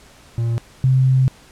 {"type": "tone pair in turn", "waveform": ["triangle", "sine"], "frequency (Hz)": [116.3, 130.83], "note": ["A#2", "C3"], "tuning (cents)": [-4, 0], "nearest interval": "major second", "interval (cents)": 204, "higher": "second", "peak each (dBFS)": [-15, -11], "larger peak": "second", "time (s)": [[0.38, 0.58], [0.84, 1.28]], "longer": "second", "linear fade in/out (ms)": 0, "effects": ["pink hiss -47 dBFS RMS until 1.51 s", "low-pass 10000 Hz 12 dB/octave"]}